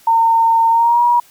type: tone with pitch glide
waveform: sine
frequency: 912 to 959 Hz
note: A#5 to A#5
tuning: -38 to +49 cents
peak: -9 dBFS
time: 0.07-1.2 s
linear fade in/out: 5 ms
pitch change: +87 cents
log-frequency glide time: 0.7-1.03 s
effects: white hiss -48 dBFS RMS until 1.3 s